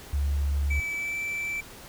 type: tone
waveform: sine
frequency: 71 Hz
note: C#2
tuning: 42 cents sharp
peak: -23 dBFS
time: 0.13-0.8 s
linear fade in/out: 5 ms
type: tone with pitch glide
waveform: triangle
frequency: 2305 to 2329 Hz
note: D7 to D7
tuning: -33 to -15 cents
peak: -27 dBFS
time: 0.7-1.61 s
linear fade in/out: 10 ms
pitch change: +18 cents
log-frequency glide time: 0.96-1.16 s
effects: pink hiss -46 dBFS RMS until 1.88 s